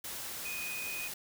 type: tone in noise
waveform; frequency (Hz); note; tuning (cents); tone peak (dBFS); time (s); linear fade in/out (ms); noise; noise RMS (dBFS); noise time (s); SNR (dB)
sine; 2489; D#7; 0; -38; 0.45-1.08; 5; white; -41; 0.04-1.14; 0
effects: none